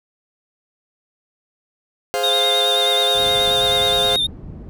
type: chord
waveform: 40% pulse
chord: F minor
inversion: first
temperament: equal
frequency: 415.3 / 523.3 / 698.5 Hz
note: Ab4 / C5 / F5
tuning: 0 / 0 / 0 cents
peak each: -24 / -22 / -22 dBFS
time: 2.14-4.16 s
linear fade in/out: 0 ms
type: tone with vibrato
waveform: triangle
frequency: 3660 Hz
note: A#7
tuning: 32 cents flat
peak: -15 dBFS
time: 2.23-4.27 s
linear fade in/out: 10 ms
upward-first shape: sine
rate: 9.4 Hz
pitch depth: 49 cents each way
type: low-pass noise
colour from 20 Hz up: white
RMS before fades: -34 dBFS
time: 3.15-4.69 s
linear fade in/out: 0 ms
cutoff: 160 Hz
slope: 12 dB/octave
effects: none